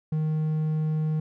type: tone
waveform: triangle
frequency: 155.56 Hz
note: D#3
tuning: in tune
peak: -21 dBFS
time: 0.12-1.2 s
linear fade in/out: 5 ms
effects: none